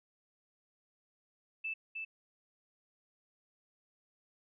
sine tone with echo, 2637 Hz, E7, in tune, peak -35 dBFS, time 1.64-1.74 s, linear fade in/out 10 ms, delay 310 ms, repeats 1, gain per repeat -3 dB, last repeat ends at 2.05 s, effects none

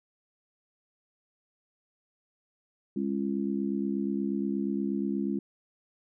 harmonic tone, 68.4 Hz, C#2, 23 cents flat, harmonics 3 / 4 / 5, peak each -30 / -32 / -34 dBFS, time 2.96-5.39 s, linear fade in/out 5 ms, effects none

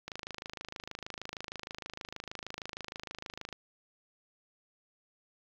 click train, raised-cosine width 0.2 ms, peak -22 dBFS, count 92, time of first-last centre 0.08-3.527 s, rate 26.4 Hz, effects low-pass 6000 Hz 12 dB/octave + 9-bit

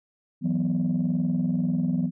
sine chord, E suspended second, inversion none, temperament equal, 164.81 / 185 / 246.9 Hz, E3 / F#3 / B3, 0 / 0 / 0 cents, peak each -25 dBFS, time 0.41-2.11 s, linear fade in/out 50 ms, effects tanh soft clip ceiling -17 dBFS

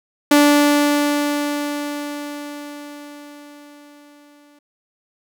sawtooth tone with exponential decay, 291.4 Hz, D4, 13 cents flat, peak -5 dBFS, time 0.31-4.59 s, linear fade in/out 5 ms, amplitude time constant 930 ms, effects none

